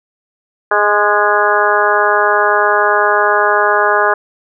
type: harmonic tone with a mistuned harmonic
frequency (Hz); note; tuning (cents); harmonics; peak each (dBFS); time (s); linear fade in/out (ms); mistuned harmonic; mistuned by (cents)
207.7; G#3; 0; 2 / 3 / 4 / 5 / 6 / 7 / 8; -17 / -17 / -17 / -17 / -17 / -17 / -17; 0.71-4.14; 5; 6; -25
effects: none